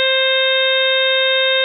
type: harmonic tone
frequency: 527 Hz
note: C5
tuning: 12 cents sharp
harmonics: 1 / 2 / 3 / 4 / 5 / 6 / 7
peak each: -17 / -29 / -21 / -23 / -23 / -25 / -17 dBFS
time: 0-1.64 s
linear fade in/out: 0 ms
effects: none